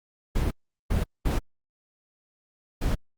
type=noise bursts at uneven times; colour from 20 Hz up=brown; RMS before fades=-24 dBFS; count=4; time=0.35-0.51 / 0.9-1.04 / 1.25-1.39 / 2.81-2.95 s; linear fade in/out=10 ms; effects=Opus 48 kbps